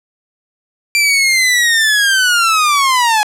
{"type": "linear sweep", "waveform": "sawtooth", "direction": "down", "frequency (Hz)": [2363, 830.6], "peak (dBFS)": -6, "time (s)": [0.95, 3.23], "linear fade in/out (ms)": 0, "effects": ["low-pass 11000 Hz 12 dB/octave", "8-bit"]}